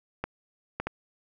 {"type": "clicks", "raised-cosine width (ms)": 0.5, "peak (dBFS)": -15, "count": 3, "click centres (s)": [0.24, 0.8, 0.87], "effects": []}